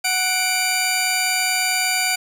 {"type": "tone pair together", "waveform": "15% pulse", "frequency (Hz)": [740, 2349], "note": ["F#5", "D7"], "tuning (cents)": [0, 0], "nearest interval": "octave + minor sixth", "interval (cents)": 2000, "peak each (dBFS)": [-16, -13], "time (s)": [0.04, 2.16], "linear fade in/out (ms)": 10, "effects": []}